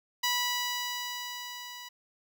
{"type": "tone with level ramp", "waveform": "10% pulse", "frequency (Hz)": 980, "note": "B5", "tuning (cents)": -14, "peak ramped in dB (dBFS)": [-17, -34], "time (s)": [0.23, 1.89], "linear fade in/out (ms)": 10, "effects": []}